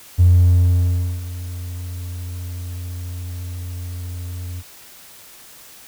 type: tone with ADSR envelope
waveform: triangle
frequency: 88.6 Hz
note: F2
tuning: 25 cents sharp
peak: -4 dBFS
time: 0.18-4.63 s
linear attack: 27 ms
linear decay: 1000 ms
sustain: -20 dB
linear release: 43 ms
effects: tanh soft clip ceiling -5 dBFS + white hiss -43 dBFS RMS until 5.87 s